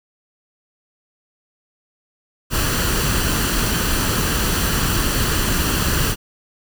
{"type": "noise with comb filter", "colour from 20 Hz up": "pink", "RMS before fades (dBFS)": -19, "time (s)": [2.5, 6.16], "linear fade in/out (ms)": 50, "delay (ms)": 0.68, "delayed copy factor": 0.5, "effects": []}